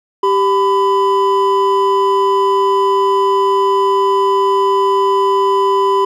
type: tone pair together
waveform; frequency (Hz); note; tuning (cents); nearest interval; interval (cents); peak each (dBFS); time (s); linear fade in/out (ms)
triangle; 392 / 1002.1; G4 / B5; 0 / +25; octave + major third; 1625; -11; 0.23-6.05; 5
effects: none